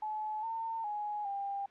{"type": "tone with pitch steps", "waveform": "sine", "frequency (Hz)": [858, 905, 835, 797], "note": ["A5", "A5", "G#5", "G5"], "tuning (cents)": [-44, 48, 9, 28], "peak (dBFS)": -34, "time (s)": [0.02, 1.66], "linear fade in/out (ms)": 5, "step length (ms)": 410, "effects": ["white hiss -61 dBFS RMS until 1.7 s", "low-pass 2000 Hz 12 dB/octave"]}